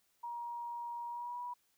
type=tone with pitch glide; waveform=sine; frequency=948 to 973.5 Hz; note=A#5 to B5; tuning=+29 to -25 cents; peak=-39 dBFS; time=0.23-1.54 s; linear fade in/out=10 ms; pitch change=+46 cents; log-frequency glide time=1.08-1.4 s; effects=white hiss -75 dBFS RMS until 1.77 s